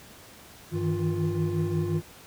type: tone cluster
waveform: triangle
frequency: 98.7 / 156.1 / 161.7 / 350.3 Hz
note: G2 / D#3 / E3 / F4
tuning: +12 / +6 / -33 / +5 cents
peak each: -28 dBFS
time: 0.71-2.02 s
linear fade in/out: 50 ms
effects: pink hiss -49 dBFS RMS until 2.26 s + high-pass 60 Hz 12 dB/octave